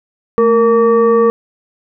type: tone with frequency modulation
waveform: sine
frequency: 463.9 Hz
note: A#4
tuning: 8 cents flat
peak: -7 dBFS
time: 0.38-1.3 s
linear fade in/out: 0 ms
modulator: 684 Hz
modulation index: 0.72
effects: none